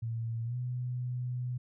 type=tone with pitch glide; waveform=sine; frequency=114.7 to 124.36 Hz; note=A#2 to B2; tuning=-28 to +12 cents; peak=-32 dBFS; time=0.02-1.58 s; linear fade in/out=10 ms; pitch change=+140 cents; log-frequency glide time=0.44-0.56 s; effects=none